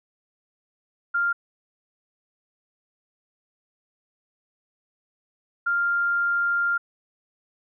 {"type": "tone bursts at uneven times", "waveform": "sine", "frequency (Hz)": 1396.9, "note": "F6", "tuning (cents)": 0, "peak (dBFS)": -20, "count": 2, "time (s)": [[1.14, 1.33], [5.66, 6.78]], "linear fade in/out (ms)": 10, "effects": []}